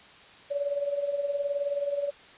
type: tone with tremolo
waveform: sine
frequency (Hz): 570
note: C#5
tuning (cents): +48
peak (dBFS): -23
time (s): 0.5-2.11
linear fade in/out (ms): 20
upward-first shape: triangle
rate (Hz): 19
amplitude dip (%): 75
effects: white hiss -51 dBFS RMS until 2.37 s + resampled to 8000 Hz